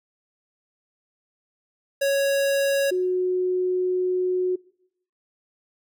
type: tone pair in turn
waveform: square / sine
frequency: 554.4 / 366 Hz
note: C#5 / F#4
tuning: 0 / -19 cents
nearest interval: perfect fifth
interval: 719 cents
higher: first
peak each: -20 dBFS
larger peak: neither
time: 2.01-2.91 / 2.91-4.56 s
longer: second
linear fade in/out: 10 ms
effects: noise-tail reverb RT60 0.8 s tail -24 dB re dry

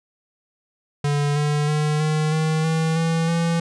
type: tone with pitch steps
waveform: square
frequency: 144.9 / 147.94 / 151.05 / 154.23 / 157.47 / 160.78 / 164.15 / 167.6 Hz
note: D3 / D3 / D3 / D#3 / D#3 / E3 / E3 / E3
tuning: -23 / +13 / +49 / -15 / +21 / -43 / -7 / +29 cents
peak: -19 dBFS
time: 1.04-3.6 s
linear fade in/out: 5 ms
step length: 320 ms
effects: resampled to 22050 Hz

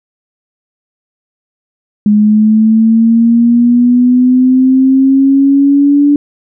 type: linear sweep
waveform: sine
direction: up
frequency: 207.7 to 290 Hz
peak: -4 dBFS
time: 2.06-6.16 s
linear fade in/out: 2 ms
effects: none

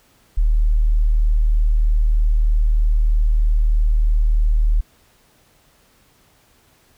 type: tone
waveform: sine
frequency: 38.41 Hz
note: D#1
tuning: 22 cents flat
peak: -12 dBFS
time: 0.37-4.81 s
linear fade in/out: 10 ms
effects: pink hiss -56 dBFS RMS until 6.97 s

